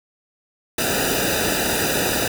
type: noise with comb filter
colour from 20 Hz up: pink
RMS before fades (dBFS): -21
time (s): 0.78-2.28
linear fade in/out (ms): 5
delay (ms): 0.92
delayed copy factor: -1
effects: none